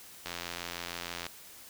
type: click train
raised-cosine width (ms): 0.2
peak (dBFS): -19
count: 88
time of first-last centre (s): 0.26-1.266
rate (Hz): 86.5
effects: white hiss -51 dBFS RMS until 1.69 s